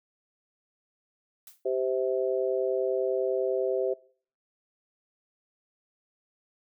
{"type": "noise with exponential decay", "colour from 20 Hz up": "blue", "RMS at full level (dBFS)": -44, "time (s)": [1.47, 1.65], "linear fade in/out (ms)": 2, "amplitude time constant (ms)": 37}
{"type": "harmonic tone", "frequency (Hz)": 130, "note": "C3", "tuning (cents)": -11, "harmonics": [3, 4, 5], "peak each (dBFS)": [-28, -29, -33], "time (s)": [1.65, 3.94], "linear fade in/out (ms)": 10}
{"effects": ["noise-tail reverb RT60 0.5 s tail -22 dB re dry"]}